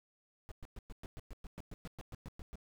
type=noise bursts; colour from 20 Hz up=brown; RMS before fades=-45 dBFS; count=16; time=0.49-2.556 s; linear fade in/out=0 ms; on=26 ms; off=110 ms; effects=none